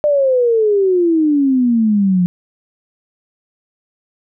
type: exponential sweep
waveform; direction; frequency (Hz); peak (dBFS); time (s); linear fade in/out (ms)
sine; down; 603 to 174.61; -10; 0.04-2.26; 0
effects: none